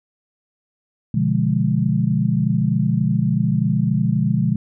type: chord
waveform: sine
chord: B diminished seventh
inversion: none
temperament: equal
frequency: 123.47 / 146.83 / 174.61 / 207.7 Hz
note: B2 / D3 / F3 / Ab3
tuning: 0 / 0 / 0 / 0 cents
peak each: -21 dBFS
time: 1.14-4.56 s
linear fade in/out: 5 ms
effects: none

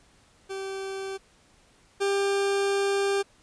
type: tone pair in turn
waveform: 40% pulse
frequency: 387.6 / 397.1 Hz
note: G4 / G4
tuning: -20 / +22 cents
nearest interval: unison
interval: 42 cents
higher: second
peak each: -31 / -22 dBFS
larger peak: second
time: 0.49-1.18 / 2-3.23 s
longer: second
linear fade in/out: 20 ms
effects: pink hiss -60 dBFS RMS until 3.42 s + resampled to 22050 Hz

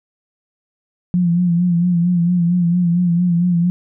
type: tone with vibrato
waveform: sine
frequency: 174.5 Hz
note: F3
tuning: 1 cent flat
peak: -12 dBFS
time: 1.14-3.7 s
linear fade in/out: 0 ms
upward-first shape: sine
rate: 4.4 Hz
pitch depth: 54 cents each way
effects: none

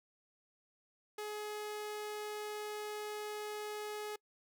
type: tone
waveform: sawtooth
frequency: 421.4 Hz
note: G#4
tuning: 25 cents sharp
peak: -36 dBFS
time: 1.18-4.16 s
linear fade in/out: 5 ms
effects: noise-tail reverb RT60 0.1 s tail -25 dB re dry

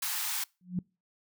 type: high-pass noise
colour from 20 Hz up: white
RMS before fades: -33 dBFS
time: 0.02-0.44 s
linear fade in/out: 5 ms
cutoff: 780 Hz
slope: 96 dB/octave
type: tone with exponential growth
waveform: sine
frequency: 180 Hz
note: F#3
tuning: 47 cents flat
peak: -24 dBFS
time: 0.61-0.79 s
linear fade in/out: 2 ms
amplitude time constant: 38 ms
effects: noise-tail reverb RT60 0.3 s tail -26 dB re dry

